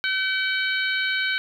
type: harmonic tone with a mistuned harmonic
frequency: 764 Hz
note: G5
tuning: 45 cents flat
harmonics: 2 / 3 / 4 / 5 / 6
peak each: -24 / -28 / -30 / -32 / -34 dBFS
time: 0.04-1.38 s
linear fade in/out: 0 ms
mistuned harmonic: 6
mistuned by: -110 cents
effects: 9-bit